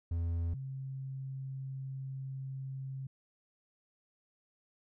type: tone pair in turn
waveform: triangle / sine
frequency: 84.3 / 133.82 Hz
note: E2 / C3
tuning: +39 / +39 cents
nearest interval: minor sixth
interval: 800 cents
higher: second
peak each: -29 / -38 dBFS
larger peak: first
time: 0.11-0.54 / 0.54-3.07 s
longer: second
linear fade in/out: 5 ms
effects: none